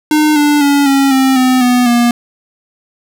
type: tone with pitch steps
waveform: square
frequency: 304.4 / 294 / 284 / 274.3 / 265 / 256 / 247.2 / 238.8 Hz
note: D#4 / D4 / C#4 / C#4 / C4 / C4 / B3 / A#3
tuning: -38 / +2 / +42 / -18 / +22 / -38 / +2 / +42 cents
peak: -8 dBFS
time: 0.11-2.11 s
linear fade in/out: 2 ms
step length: 250 ms
effects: none